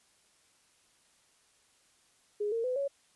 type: tone with pitch steps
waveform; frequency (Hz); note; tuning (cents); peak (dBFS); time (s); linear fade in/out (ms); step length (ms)
sine; 415.3 / 458.2 / 505.4 / 557.6; G#4 / A#4 / B4 / C#5; 0 / -30 / +40 / +10; -29; 2.4-2.88; 10; 120
effects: white hiss -67 dBFS RMS until 3.15 s + resampled to 24000 Hz